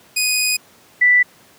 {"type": "tone pair in turn", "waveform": ["15% pulse", "sine"], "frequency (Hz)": [2489, 1975.5], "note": ["D#7", "B6"], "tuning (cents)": [0, 0], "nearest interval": "major third", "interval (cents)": 400, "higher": "first", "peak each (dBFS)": -9, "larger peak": "neither", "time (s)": [[0.16, 0.57], [1.01, 1.23]], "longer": "first", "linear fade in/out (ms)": 10, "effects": ["pink hiss -49 dBFS RMS until 1.58 s", "high-pass 150 Hz 12 dB/octave"]}